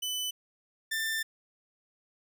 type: tone pair in turn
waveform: sawtooth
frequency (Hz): 3000 / 1783.8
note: F#7 / A6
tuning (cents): +23 / +23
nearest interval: major sixth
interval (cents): 900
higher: first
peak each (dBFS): -28 / -26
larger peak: second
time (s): 0.02-0.31 / 0.91-1.23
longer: second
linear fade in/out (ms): 10
effects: none